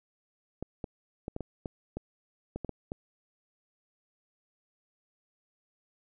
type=clicks; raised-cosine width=2 ms; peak=-22 dBFS; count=11; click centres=0.626 / 0.842 / 1.281 / 1.364 / 1.407 / 1.658 / 1.97 / 2.56 / 2.647 / 2.693 / 2.919 s; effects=none